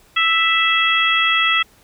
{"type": "harmonic tone", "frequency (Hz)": 659.3, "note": "E5", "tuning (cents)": 0, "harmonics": [2, 3, 4, 5], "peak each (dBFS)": [-19, -19, -19, -19], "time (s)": [0.16, 1.63], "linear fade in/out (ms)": 10, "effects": ["pink hiss -52 dBFS RMS until 1.83 s"]}